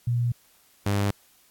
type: tone pair in turn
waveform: sine / sawtooth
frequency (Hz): 120 / 100.91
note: B2 / G#2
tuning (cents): -49 / -49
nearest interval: minor third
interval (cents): 300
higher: first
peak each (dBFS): -21 / -18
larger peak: second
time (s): 0.07-0.32 / 0.86-1.11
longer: neither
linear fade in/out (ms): 5
effects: white hiss -60 dBFS RMS until 1.5 s + AAC 64 kbps